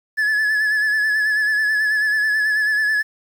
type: tone with vibrato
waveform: triangle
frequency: 1719 Hz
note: A6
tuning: 41 cents flat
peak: -14 dBFS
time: 0.17-3.03 s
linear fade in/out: 20 ms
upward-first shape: sine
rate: 9.2 Hz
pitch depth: 41 cents each way
effects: 8-bit